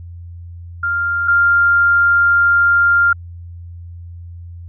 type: tone pair in turn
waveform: sine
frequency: 1396.9 / 1396.9 Hz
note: F6 / F6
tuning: 0 / 0 cents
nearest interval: unison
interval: 0 cents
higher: neither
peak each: -15 / -9 dBFS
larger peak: second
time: 0.83-1.28 / 1.28-3.13 s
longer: second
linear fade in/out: 5 ms
effects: added 86 Hz sine -30 dBFS peak until 4.68 s